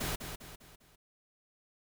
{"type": "noise with echo", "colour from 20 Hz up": "pink", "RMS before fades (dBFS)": -35, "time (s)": [0, 0.16], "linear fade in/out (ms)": 10, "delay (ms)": 200, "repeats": 4, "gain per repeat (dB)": -7, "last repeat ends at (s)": 0.96, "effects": []}